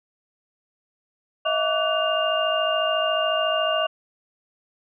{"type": "tone cluster", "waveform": "sine", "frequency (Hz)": [634, 688, 1151, 1492, 2806], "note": ["D#5", "F5", "D6", "F#6", "F7"], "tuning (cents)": [32, -26, -35, 14, 8], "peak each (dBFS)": [-23, -29, -27, -31, -26], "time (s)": [1.45, 3.87], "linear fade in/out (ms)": 10, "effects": []}